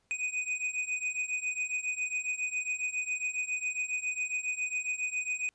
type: beating tone pair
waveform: square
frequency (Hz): 2489 / 2496.3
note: D#7 / D#7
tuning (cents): 0 / +5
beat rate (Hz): 7.3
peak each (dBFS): -36 / -34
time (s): 0.11-5.49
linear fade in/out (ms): 0
effects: pink hiss -74 dBFS RMS until 5.54 s + resampled to 22050 Hz